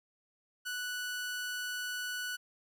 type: tone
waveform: sawtooth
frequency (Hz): 1480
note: F#6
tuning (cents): 0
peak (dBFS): -32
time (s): 0.65-2.37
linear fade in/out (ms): 20
effects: none